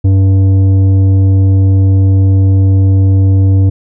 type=tone with tanh clipping; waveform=sine; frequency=96.3 Hz; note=G2; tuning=30 cents flat; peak=-6 dBFS; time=0.04-3.7 s; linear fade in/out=10 ms; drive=9 dB; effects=none